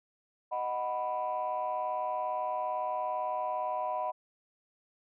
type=chord; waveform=sine; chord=B major; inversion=first; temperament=equal; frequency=622.3 / 740 / 987.8 Hz; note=D#5 / F#5 / B5; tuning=0 / 0 / 0 cents; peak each=-35 / -34 / -33 dBFS; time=0.51-4.12 s; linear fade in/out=20 ms; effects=tanh soft clip ceiling -24 dBFS